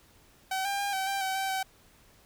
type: tone with pitch steps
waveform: sawtooth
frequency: 762 / 797 / 804 / 767 / 787 / 763 / 773 / 764 Hz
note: G5 / G5 / G5 / G5 / G5 / G5 / G5 / G5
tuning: -49 / +28 / +44 / -38 / +7 / -47 / -24 / -45 cents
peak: -25 dBFS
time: 0.51-1.63 s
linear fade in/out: 5 ms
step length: 140 ms
effects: pink hiss -60 dBFS RMS until 2.25 s